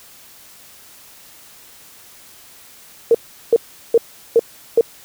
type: tone bursts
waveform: sine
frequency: 462.3 Hz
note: A#4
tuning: 14 cents flat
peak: -7 dBFS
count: 5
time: 3.11-4.81 s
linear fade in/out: 2 ms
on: 36 ms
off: 380 ms
effects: white hiss -44 dBFS RMS until 5.04 s